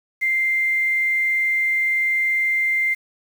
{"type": "tone with quantisation", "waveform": "sine", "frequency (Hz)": 2093, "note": "C7", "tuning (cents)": 0, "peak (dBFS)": -17, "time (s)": [0.21, 2.95], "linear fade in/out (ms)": 20, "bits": 7, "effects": []}